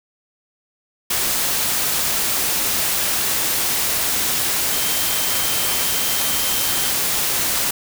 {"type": "tone in noise", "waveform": "sine", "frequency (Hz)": 3136, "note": "G7", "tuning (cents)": 0, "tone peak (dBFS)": -30, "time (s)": [4.72, 6.9], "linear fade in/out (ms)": 5, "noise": "white", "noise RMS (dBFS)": -20, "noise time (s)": [1.1, 7.71], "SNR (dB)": -13, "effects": []}